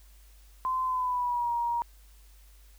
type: tone with pitch glide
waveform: sine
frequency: 1031 to 945.4 Hz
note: C6 to A#5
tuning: -26 to +24 cents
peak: -26 dBFS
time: 0.65-1.82 s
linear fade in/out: 0 ms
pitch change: -150 cents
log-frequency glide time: 0.84-1.52 s
effects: added 50 Hz sine -52 dBFS peak until 2.78 s + white hiss -62 dBFS RMS until 2.78 s